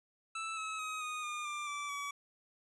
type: tone with pitch steps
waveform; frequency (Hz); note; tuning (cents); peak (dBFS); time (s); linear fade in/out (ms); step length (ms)
25% pulse; 1318.5 / 1291.4 / 1264.8 / 1238.8 / 1213.3 / 1188.3 / 1163.8 / 1139.9; E6 / E6 / D#6 / D#6 / D#6 / D6 / D6 / C#6; 0 / -36 / +28 / -8 / -44 / +20 / -16 / +48; -34; 0.35-2.11; 5; 220
effects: resampled to 24000 Hz